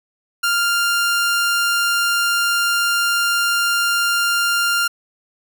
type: tone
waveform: sawtooth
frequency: 1396.9 Hz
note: F6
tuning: in tune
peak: -12 dBFS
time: 0.43-4.88 s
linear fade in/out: 10 ms
effects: none